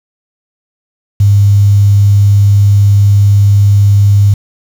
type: tone with quantisation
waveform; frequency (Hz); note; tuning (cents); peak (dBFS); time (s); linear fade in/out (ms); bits
sine; 101; G#2; -48; -3; 1.2-4.34; 5; 5
effects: none